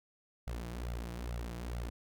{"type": "tone with flanger", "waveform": "sawtooth", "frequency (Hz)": 59, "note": "A#1", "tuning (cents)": 22, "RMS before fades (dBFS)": -40, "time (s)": [0.47, 1.9], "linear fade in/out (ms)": 5, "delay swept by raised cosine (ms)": [1.4, 6.2], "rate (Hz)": 2.3, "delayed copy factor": 0.85, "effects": []}